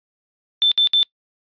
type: tone bursts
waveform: sine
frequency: 3542 Hz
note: A7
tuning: 11 cents sharp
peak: -12 dBFS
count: 3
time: 0.62-1.03 s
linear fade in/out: 0 ms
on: 96 ms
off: 61 ms
effects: noise-tail reverb RT60 0.1 s tail -25 dB re dry + resampled to 11025 Hz